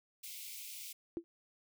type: high-pass noise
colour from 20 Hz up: white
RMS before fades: -47 dBFS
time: 0.23-0.93 s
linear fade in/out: 10 ms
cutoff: 2100 Hz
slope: 96 dB/octave
type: tone with exponential decay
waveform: sine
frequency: 337.9 Hz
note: E4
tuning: 43 cents sharp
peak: -31 dBFS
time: 1.17-1.24 s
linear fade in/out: 0 ms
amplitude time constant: 15 ms
effects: none